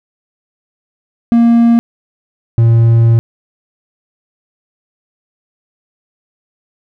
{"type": "tone pair in turn", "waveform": "triangle", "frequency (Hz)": [233.6, 115.33], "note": ["A#3", "A#2"], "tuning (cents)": [4, -18], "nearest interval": "octave", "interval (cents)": 1222, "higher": "first", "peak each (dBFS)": -3, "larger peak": "neither", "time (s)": [[1.32, 1.79], [2.58, 3.19]], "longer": "second", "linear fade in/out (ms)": 0, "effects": []}